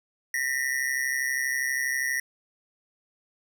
square ring-modulated tone, 1898 Hz, A#6, 31 cents sharp, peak -23 dBFS, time 0.34-2.2 s, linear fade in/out 2 ms, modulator 66.2 Hz, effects none

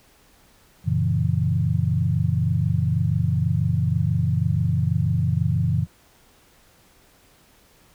sine chord, F# dominant seventh, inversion none, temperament equal, 92.5 / 116.54 / 138.59 / 164.81 Hz, F#2 / A#2 / C#3 / E3, 0 / 0 / 0 / 0 cents, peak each -24 dBFS, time 0.84-5.87 s, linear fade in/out 50 ms, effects pink hiss -56 dBFS RMS until 7.94 s

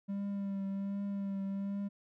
triangle tone with vibrato, 197.8 Hz, G3, 16 cents sharp, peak -32 dBFS, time 0.08-1.89 s, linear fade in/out 20 ms, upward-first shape triangle, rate 1.3 Hz, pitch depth 28 cents each way, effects none

